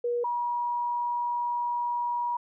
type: tone pair in turn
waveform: sine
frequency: 480.3 / 960.6 Hz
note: B4 / B5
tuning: -48 / -48 cents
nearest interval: octave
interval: 1200 cents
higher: second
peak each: -25 / -26 dBFS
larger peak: first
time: 0.04-0.24 / 0.24-2.37 s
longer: second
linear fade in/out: 5 ms
effects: none